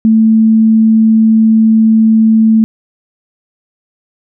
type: tone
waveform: sine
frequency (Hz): 221.4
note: A3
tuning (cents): +11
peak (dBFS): -4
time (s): 0.05-2.64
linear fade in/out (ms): 0
effects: none